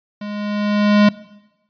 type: tone with level ramp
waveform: square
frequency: 207.3 Hz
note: G#3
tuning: 3 cents flat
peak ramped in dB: -27 to -8 dBFS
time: 0.21-1.09 s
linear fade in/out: 5 ms
effects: noise-tail reverb RT60 1.0 s tail -20 dB re dry + resampled to 11025 Hz